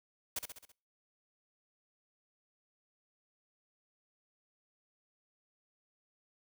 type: noise with echo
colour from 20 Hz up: white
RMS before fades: -36 dBFS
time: 0.36-0.39 s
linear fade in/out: 5 ms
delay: 66 ms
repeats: 5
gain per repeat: -5 dB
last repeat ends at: 0.72 s
effects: noise-tail reverb RT60 0.4 s tail -24 dB re dry